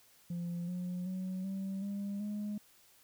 sine tone with pitch steps, 173 / 179.52 / 186.28 / 193.29 / 200.6 / 208.1 Hz, F3 / F3 / F#3 / G3 / G3 / G#3, -16 / +48 / +12 / -24 / +40 / +4 cents, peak -33 dBFS, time 0.3-2.58 s, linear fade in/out 5 ms, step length 380 ms, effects tanh soft clip ceiling -34 dBFS + white hiss -64 dBFS RMS until 3.03 s

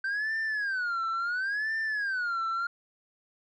sine tone with vibrato, 1546 Hz, G6, 24 cents flat, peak -25 dBFS, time 0.04-2.67 s, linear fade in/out 5 ms, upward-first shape sine, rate 0.72 Hz, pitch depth 250 cents each way, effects tanh soft clip ceiling -27 dBFS

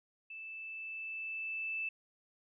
sine tone with level ramp, 2637 Hz, E7, in tune, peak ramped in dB -44 to -34 dBFS, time 0.3-1.89 s, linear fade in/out 5 ms, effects none

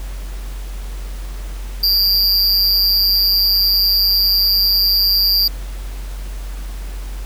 square tone with amplitude modulation, 4738 Hz, D8, 14 cents sharp, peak -9 dBFS, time 1.83-5.48 s, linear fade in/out 5 ms, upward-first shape sine, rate 190 Hz, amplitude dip 75%, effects added 46 Hz sine -24 dBFS peak until 7.25 s + pink hiss -39 dBFS RMS until 7.25 s

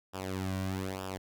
sawtooth tone with flanger, 94.7 Hz, F#2, 41 cents sharp, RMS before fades -36 dBFS, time 0.13-1.18 s, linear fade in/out 20 ms, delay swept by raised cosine 0.47 to 2.37 ms, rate 1.1 Hz, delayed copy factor -0.8, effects none

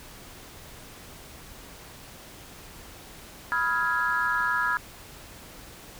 sine chord, F half-diminished seventh, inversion second, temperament equal with one note detuned, 987.8 / 1272.9 / 1396.9 / 1661.2 Hz, Cb6 / Eb6 / F6 / Ab6, 0 / +39 / 0 / 0 cents, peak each -29 / -30 / -28 / -26 dBFS, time 3.52-4.77 s, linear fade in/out 0 ms, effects tanh soft clip ceiling -14 dBFS + pink hiss -46 dBFS RMS until 5.99 s

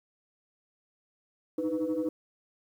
sine tone cluster, 306.1 / 318.1 / 498.3 Hz, D#4 / D#4 / B4, -28 / +38 / +15 cents, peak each -31 dBFS, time 1.58-2.09 s, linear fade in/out 5 ms, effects tanh soft clip ceiling -22 dBFS + 10-bit

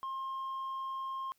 sine tone, 1065 Hz, C6, 30 cents sharp, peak -33 dBFS, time 0.03-1.32 s, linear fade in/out 0 ms, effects tanh soft clip ceiling -35 dBFS + white hiss -74 dBFS RMS until 1.38 s

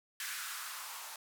violet noise with band-pass filter sweep, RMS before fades -43 dBFS, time 0.2-1.16 s, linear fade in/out 2 ms, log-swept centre 1700 to 820 Hz, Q 2.7, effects none

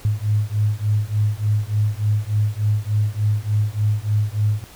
sine beating tone pair, 103.83 / 107.23 Hz, G#2 / A2, 0 / -44 cents, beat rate 3.4 Hz, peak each -20 dBFS, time 0.05-4.64 s, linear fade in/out 0 ms, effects pink hiss -44 dBFS RMS until 4.75 s

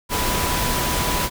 sine tone in noise, 987.8 Hz, B5, in tune, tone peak -27 dBFS, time 0.09-1.3 s, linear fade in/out 50 ms, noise pink, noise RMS -22 dBFS, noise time 0.09-1.3 s, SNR -8 dB, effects none

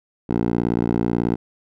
10% pulse tone with band-pass filter, 58.27 Hz, A#1, in tune, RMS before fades -21 dBFS, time 0.29-1.36 s, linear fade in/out 10 ms, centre 310 Hz, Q 0.89, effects none

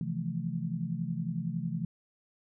sine chord, F major seventh, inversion second, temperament just, 130.96 / 163.7 / 174.61 / 218.3 Hz, C3 / E3 / F3 / A3, +2 / -12 / 0 / -13 cents, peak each -39 / -34 / -36 / -39 dBFS, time 0.01-1.85 s, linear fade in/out 2 ms, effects none

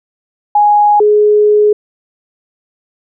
sine tone pair in turn, 830.6 / 419.6 Hz, G#5 / G#4, 0 / +18 cents, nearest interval octave, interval 1182 cents, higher first, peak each -5 dBFS, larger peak neither, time 0.55-1 / 1-1.73 s, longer second, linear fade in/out 5 ms, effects none

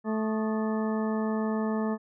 harmonic tone with a mistuned harmonic, 218.3 Hz, A3, 13 cents flat, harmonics 1 / 2 / 3 / 4 / 5 / 6 / 8, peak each -27 / -33 / -37 / -39 / -41 / -43 / -45 dBFS, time 0.04-1.98 s, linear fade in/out 50 ms, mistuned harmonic 6, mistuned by -98 cents, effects none

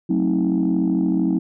sine chord, F# diminished seventh, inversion none, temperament just, 185 / 222 / 266.4 / 319.7 Hz, F#3 / A3 / C4 / Eb4, 0 / +16 / +31 / +47 cents, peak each -20 / -24 / -21 / -20 dBFS, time 0.09-1.39 s, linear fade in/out 10 ms, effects tanh soft clip ceiling -11 dBFS

